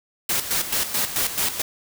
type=noise with tremolo; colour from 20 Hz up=white; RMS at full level=-22 dBFS; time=0.29-1.62 s; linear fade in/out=5 ms; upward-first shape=square; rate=4.6 Hz; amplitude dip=65%; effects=none